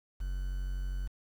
triangle tone with quantisation, 46.18 Hz, F#1, 3 cents flat, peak -30 dBFS, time 0.2-1.08 s, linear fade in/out 10 ms, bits 9, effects none

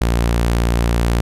sawtooth tone, 58.27 Hz, A#1, in tune, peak -10 dBFS, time 0.01-1.21 s, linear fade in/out 5 ms, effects resampled to 32000 Hz

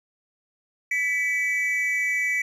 triangle tone pair together, 1975.5 / 2289 Hz, B6 / D7, 0 / -45 cents, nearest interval minor third, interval 255 cents, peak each -23 dBFS, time 0.91-2.42 s, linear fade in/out 5 ms, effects none

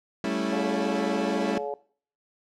30% pulse chord, A dominant seventh, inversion third, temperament equal, 196 / 220 / 277.2 / 329.6 Hz, G3 / A3 / C#4 / E4, 0 / 0 / 0 / 0 cents, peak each -29 dBFS, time 0.24-1.58 s, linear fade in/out 2 ms
harmonic tone, 142 Hz, C#3, 42 cents sharp, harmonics 3 / 4 / 5 / 6, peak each -32 / -34 / -36 / -38 dBFS, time 0.52-1.74 s, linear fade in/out 2 ms
effects noise-tail reverb RT60 0.5 s tail -21 dB re dry + low-pass 6000 Hz 12 dB/octave

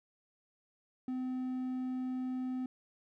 triangle tone, 255.7 Hz, C4, 40 cents flat, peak -32 dBFS, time 1.08-2.66 s, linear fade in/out 2 ms, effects none

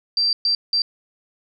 sine tone bursts at uneven times, 4699 Hz, D8, in tune, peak -16 dBFS, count 3, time 0.17-0.33 / 0.45-0.55 / 0.73-0.82 s, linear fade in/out 2 ms, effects none

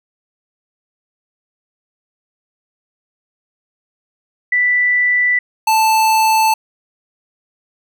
sine / square tone pair in turn, 1976 / 880.2 Hz, B6 / A5, 0 / 0 cents, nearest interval octave + major second, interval 1400 cents, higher first, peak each -11 dBFS, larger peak neither, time 4.52-5.39 / 5.67-6.54 s, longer neither, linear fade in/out 5 ms, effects none

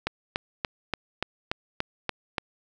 click train, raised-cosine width 0.3 ms, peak -10 dBFS, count 9, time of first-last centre 0.07-2.382 s, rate 3.46 Hz, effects none

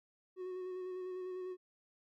triangle tone with vibrato, 368 Hz, F#4, 9 cents flat, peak -38 dBFS, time 0.36-1.57 s, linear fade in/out 50 ms, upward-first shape square, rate 10 Hz, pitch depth 17 cents each way, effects none

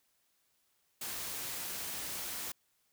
white noise, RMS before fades -40 dBFS, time 1.01-2.52 s, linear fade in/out 5 ms, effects white hiss -75 dBFS RMS until 2.92 s

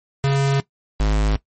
square tone pair in turn, 138.1 / 52.22 Hz, C#3 / G#1, -6 / +10 cents, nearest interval octave + perfect fourth, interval 1684 cents, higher first, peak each -16 dBFS, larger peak neither, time 0.24-0.6 / 1-1.36 s, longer neither, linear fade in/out 0 ms, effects noise-tail reverb RT60 0.1 s tail -18 dB re dry + MP3 32 kbps

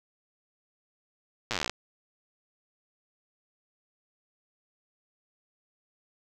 slowing click train, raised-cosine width 0.2 ms, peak -12 dBFS, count 16, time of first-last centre 1.51-1.696 s, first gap 8 ms, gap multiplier 1.06, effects none

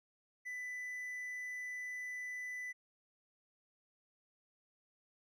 triangle tone, 1993 Hz, B6, 15 cents sharp, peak -39 dBFS, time 0.45-2.73 s, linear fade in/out 20 ms, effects none

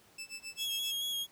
20% pulse tone with tremolo, 2637 Hz, E7, in tune, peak -35 dBFS, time 0.18-0.92 s, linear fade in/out 5 ms, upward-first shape sine, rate 7.5 Hz, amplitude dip 95%
40% pulse tone with vibrato, 3303 Hz, G#7, 10 cents flat, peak -32 dBFS, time 0.57-1.27 s, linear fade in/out 50 ms, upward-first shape square, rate 4.5 Hz, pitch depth 19 cents each way
effects pink hiss -62 dBFS RMS until 1.31 s + high-pass 100 Hz 12 dB/octave

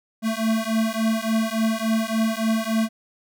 square beating tone pair, 220.8 / 224.3 Hz, A3 / A3, +6 / +34 cents, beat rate 3.5 Hz, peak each -24 dBFS, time 0.22-2.89 s, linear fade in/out 50 ms, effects none

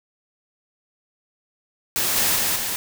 white noise with echo, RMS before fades -22 dBFS, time 1.96-2.36 s, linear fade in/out 0 ms, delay 200 ms, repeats 2, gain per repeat -2 dB, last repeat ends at 2.76 s, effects none

